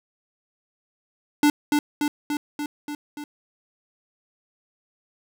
square tone with echo, 294.3 Hz, D4, 4 cents sharp, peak -15 dBFS, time 1.43-1.5 s, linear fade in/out 2 ms, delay 290 ms, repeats 6, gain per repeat -3 dB, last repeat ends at 3.24 s, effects none

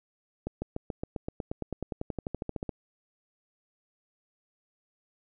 accelerating click train, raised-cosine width 2 ms, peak -19 dBFS, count 23, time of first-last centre 0.47-2.692 s, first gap 150 ms, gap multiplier 0.96, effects none

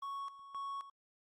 triangle tone with tremolo, 1108.7 Hz, C#6, in tune, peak -37 dBFS, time 0.02-0.9 s, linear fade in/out 5 ms, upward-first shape square, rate 1.9 Hz, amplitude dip 75%, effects Opus 32 kbps

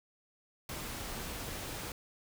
pink noise, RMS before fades -41 dBFS, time 0.69-1.92 s, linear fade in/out 2 ms, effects none

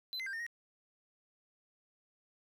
triangle tone with pitch steps, 4040 / 2065 / 1587 / 1821 / 1880 Hz, B7 / C7 / G6 / A#6 / A#6, +39 / -23 / +21 / -41 / +14 cents, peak -36 dBFS, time 0.13-0.465 s, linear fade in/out 0 ms, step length 67 ms, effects none

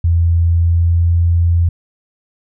sine tone with pitch glide, 84.4 to 85.28 Hz, E2 to F2, +41 to -41 cents, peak -9 dBFS, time 0.04-1.69 s, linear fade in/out 5 ms, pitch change +18 cents, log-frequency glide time 0.43-1.2 s, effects none

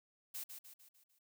blue noise with echo, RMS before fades -44 dBFS, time 0.34-0.44 s, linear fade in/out 10 ms, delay 150 ms, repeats 5, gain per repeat -6 dB, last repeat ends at 1.19 s, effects none

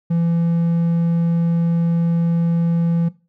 triangle tone, 168.4 Hz, E3, 37 cents sharp, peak -13 dBFS, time 0.1-3.09 s, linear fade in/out 10 ms, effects noise-tail reverb RT60 0.3 s tail -18 dB re dry

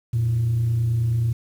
sine tone pair together, 87.31 / 116.63 Hz, F2 / A#2, 0 / +1 cents, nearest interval perfect fourth, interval 501 cents, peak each -29 / -17 dBFS, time 0.13-1.33 s, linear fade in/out 10 ms, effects tanh soft clip ceiling -15 dBFS + 8-bit

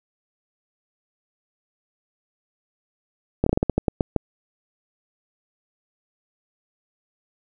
slowing click train, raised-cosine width 2 ms, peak -5 dBFS, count 11, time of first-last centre 3.44-4.163 s, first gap 24 ms, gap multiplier 1.23, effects none

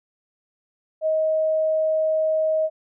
sine tone, 630 Hz, D#5, 21 cents sharp, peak -18 dBFS, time 1.01-2.7 s, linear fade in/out 50 ms, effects none

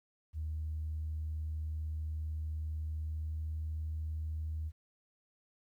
sine tone with pitch glide, 77.8 to 78.3 Hz, D#2 to D#2, 0 to +11 cents, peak -34 dBFS, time 0.33-4.72 s, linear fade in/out 50 ms, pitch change +11 cents, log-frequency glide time 2.94-3.54 s, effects tanh soft clip ceiling -30 dBFS + 12-bit

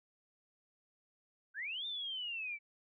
sine linear two-way sweep, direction up then down, 1480 to 3629 to 2273 Hz, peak -38 dBFS, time 1.54-2.59 s, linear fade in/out 50 ms, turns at 1.86 s, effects none

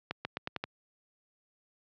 accelerating click train, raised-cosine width 0.3 ms, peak -17 dBFS, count 6, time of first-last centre 0.11-0.64 s, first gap 140 ms, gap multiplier 0.86, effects high-pass 100 Hz 12 dB/octave + low-pass 5000 Hz 12 dB/octave

